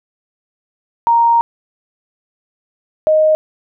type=tone pair in turn; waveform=sine; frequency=932.3 / 622.2 Hz; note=A#5 / D#5; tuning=0 / 0 cents; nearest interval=perfect fifth; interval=700 cents; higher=first; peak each=-8 dBFS; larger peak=neither; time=1.07-1.41 / 3.07-3.35 s; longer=first; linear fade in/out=0 ms; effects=none